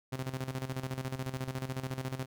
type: tone with tremolo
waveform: sawtooth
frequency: 130.81 Hz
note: C3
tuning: in tune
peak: -29 dBFS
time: 0.12-2.26 s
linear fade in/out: 10 ms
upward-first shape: square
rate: 14 Hz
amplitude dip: 70%
effects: none